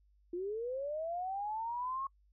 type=linear sweep; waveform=sine; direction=up; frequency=339.9 to 1098 Hz; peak=-35 dBFS; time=0.33-2.07 s; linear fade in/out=5 ms; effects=noise-tail reverb RT60 0.1 s tail -26 dB re dry + added 50 Hz sine -65 dBFS peak until 2.32 s